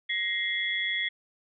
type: tone cluster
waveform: sine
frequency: 1896 / 2089 / 3364 Hz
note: A#6 / C7 / G#7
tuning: +29 / -3 / +22 cents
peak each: -31 dBFS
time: 0.09-1.09 s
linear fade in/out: 10 ms
effects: none

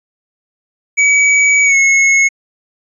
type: tone with pitch glide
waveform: square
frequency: 2275 to 2180 Hz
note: C#7 to C#7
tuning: +44 to -29 cents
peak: -8 dBFS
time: 0.97-2.29 s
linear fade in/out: 20 ms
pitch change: -73 cents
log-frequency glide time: 1.64-1.76 s
effects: resampled to 22050 Hz

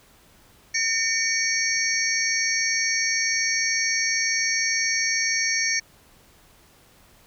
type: tone cluster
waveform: sine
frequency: 1820 / 2261 / 4427 / 5600 / 6280 Hz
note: A#6 / C#7 / C#8 / F8 / G8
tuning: -42 / +34 / -3 / +4 / +2 cents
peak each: -27 / -26 / -31 / -26 / -29 dBFS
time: 0.74-5.8 s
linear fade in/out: 10 ms
effects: pink hiss -55 dBFS RMS until 7.26 s

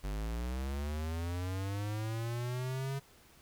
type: linear sweep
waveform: square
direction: up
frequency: 48 to 138.59 Hz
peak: -35 dBFS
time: 0.03-3 s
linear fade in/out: 20 ms
effects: pink hiss -61 dBFS RMS until 3.41 s

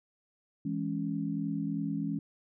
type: chord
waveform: sine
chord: C# minor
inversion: first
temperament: equal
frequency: 164.81 / 207.7 / 277.2 Hz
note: E3 / G#3 / C#4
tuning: 0 / 0 / 0 cents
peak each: -35 / -35 / -34 dBFS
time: 0.65-2.19 s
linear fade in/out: 5 ms
effects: none

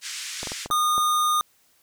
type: band-pass noise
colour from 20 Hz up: white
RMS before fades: -34 dBFS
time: 0.01-0.68 s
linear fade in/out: 50 ms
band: 1600 to 7900 Hz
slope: 24 dB/octave
type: clicks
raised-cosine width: 1 ms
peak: -19 dBFS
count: 6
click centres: 0.431 / 0.472 / 0.519 / 0.66 / 0.703 / 0.98 s
type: tone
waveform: square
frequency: 1225 Hz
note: D#6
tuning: 27 cents flat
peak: -20 dBFS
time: 0.71-1.41 s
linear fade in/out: 0 ms
effects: white hiss -62 dBFS RMS until 1.82 s

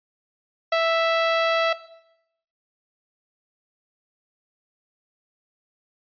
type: tone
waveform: sawtooth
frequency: 659.3 Hz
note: E5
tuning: in tune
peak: -14 dBFS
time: 0.72-1.73 s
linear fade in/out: 5 ms
effects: noise-tail reverb RT60 0.8 s tail -17 dB re dry + resampled to 11025 Hz

